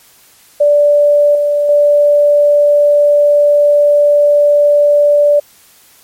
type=tone with level steps; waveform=sine; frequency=584 Hz; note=D5; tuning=10 cents flat; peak=-5 / -9 / -5 dBFS; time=0.6-5.4 s; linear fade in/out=10 ms; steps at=1.35 / 1.69 s; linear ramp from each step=2 ms; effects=white hiss -45 dBFS RMS until 6.03 s + MP3 64 kbps